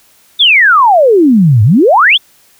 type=exponential two-way sweep; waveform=sine; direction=down then up; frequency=3653 to 99.7 to 3653 Hz; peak=-3 dBFS; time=0.39-2.18 s; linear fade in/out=20 ms; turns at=1.63 s; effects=white hiss -47 dBFS RMS until 2.59 s